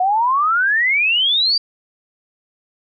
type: exponential sweep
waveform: sine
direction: up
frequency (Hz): 719 to 4750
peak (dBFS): -13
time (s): 0-1.58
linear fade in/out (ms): 5
effects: none

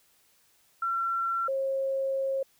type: tone pair in turn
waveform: sine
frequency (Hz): 1358 / 538.9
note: F6 / C#5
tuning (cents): -49 / -49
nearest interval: octave + major third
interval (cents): 1600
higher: first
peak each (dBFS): -26 / -26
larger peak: neither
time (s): 0.82-1.48 / 1.48-2.43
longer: second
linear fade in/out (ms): 5
effects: white hiss -65 dBFS RMS until 2.59 s

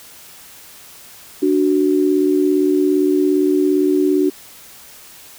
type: tone pair together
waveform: sine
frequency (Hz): 293.7 / 371.2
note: D4 / F#4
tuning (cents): 0 / +6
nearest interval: major third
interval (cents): 406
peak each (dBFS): -15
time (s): 1.42-4.3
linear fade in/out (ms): 10
effects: white hiss -41 dBFS RMS until 5.38 s

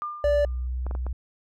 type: tone with exponential decay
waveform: sine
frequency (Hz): 1200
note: D6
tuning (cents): +37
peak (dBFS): -26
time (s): 0.02-0.67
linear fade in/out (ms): 0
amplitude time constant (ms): 140
type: tone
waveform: triangle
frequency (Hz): 582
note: D5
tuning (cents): -16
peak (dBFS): -17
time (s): 0.24-0.45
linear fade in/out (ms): 2
type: tone with pitch glide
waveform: sine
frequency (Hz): 62.2 to 62.67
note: B1 to B1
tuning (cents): +13 to +26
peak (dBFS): -26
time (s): 0.24-1.13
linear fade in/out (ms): 5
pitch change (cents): +13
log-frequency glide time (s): 0.57-0.77
type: clicks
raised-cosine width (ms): 1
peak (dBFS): -23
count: 4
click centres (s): 0.866 / 0.911 / 0.951 / 1.066
effects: none

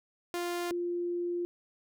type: tone pair in turn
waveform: sawtooth / sine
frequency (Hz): 349.2 / 349.2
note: F4 / F4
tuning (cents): 0 / 0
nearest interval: unison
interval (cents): 0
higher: neither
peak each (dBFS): -28 / -30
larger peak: first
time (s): 0.34-0.71 / 0.71-1.45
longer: second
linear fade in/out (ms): 0
effects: none

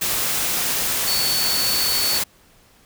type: tone in noise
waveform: sine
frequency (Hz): 4456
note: C#8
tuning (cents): +8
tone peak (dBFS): -21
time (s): 1.07-2.19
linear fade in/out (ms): 10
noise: white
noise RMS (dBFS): -22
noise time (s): 0.01-2.24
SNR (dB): -2
effects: pink hiss -54 dBFS RMS until 2.85 s

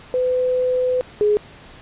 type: tone pair in turn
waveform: sine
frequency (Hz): 505 / 418.2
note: B4 / G#4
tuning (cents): +39 / +12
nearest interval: minor third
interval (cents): 327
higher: first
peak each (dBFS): -16 / -13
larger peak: second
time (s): 0.14-1.01 / 1.21-1.37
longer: first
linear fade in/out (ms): 0
effects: pink hiss -43 dBFS RMS until 1.81 s + resampled to 8000 Hz

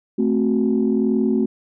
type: chord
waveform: sine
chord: F# diminished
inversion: first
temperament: equal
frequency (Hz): 220 / 261.6 / 370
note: A3 / C4 / F#4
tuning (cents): 0 / 0 / 0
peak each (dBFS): -18 / -20 / -21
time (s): 0.18-1.46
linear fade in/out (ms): 10
effects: tanh soft clip ceiling -8 dBFS

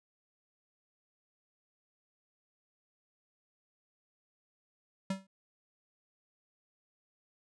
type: tone with exponential decay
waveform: square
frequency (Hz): 192.3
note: G3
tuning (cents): -33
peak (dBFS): -29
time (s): 5.1-5.27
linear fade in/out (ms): 5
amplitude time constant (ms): 35
effects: resampled to 22050 Hz

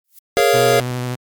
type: noise with exponential growth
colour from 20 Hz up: violet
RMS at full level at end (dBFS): -37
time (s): 0.04-0.19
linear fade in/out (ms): 5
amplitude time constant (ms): 31
type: chord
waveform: square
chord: Bb minor seventh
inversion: third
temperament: equal with one note detuned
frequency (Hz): 415.3 / 466.2 / 554.4 / 692.8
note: Ab4 / Bb4 / Db5 / F5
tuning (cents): 0 / 0 / 0 / -14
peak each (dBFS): -18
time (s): 0.37-0.8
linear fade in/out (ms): 0
type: click train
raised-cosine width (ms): 3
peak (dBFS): -26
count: 4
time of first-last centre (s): 0.4-0.908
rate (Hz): 5.91
type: tone with vibrato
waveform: sawtooth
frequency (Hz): 124.4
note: B2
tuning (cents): +13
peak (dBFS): -17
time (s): 0.53-1.16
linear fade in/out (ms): 20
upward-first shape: triangle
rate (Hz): 12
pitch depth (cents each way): 23
effects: MP3 96 kbps

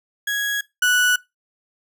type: tone pair in turn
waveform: 35% pulse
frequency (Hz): 1661.2 / 1477.1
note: G#6 / F#6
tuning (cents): 0 / -3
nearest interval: major second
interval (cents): 203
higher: first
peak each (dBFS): -19 / -13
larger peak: second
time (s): 0.27-0.61 / 0.82-1.16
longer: neither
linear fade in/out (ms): 5
effects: noise-tail reverb RT60 0.2 s tail -20 dB re dry

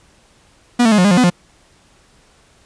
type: tone with pitch steps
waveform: 45% pulse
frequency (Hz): 242.5 / 224.2 / 210 / 179.7 / 204.2 / 177.5 / 251 / 176.4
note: B3 / A3 / G#3 / F3 / G#3 / F3 / B3 / F3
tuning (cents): -31 / +33 / +19 / +50 / -29 / +28 / +28 / +18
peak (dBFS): -9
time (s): 0.79-1.302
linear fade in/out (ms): 10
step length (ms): 64
effects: pink hiss -52 dBFS RMS until 2.65 s + resampled to 22050 Hz

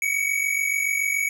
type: tone pair together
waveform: square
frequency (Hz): 2229 / 2276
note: C#7 / C#7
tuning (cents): +9 / +45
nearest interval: unison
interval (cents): 36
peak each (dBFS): -25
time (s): 0.02-1.29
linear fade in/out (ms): 2
effects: none

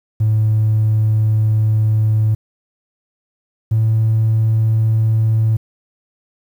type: tone pair in turn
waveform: triangle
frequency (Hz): 108.5 / 110.59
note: A2 / A2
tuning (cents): -24 / +9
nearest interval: unison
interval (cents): 33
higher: second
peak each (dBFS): -8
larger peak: neither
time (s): 0.2-2.35 / 3.71-5.57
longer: first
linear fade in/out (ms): 10
effects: tanh soft clip ceiling -8 dBFS + 8-bit

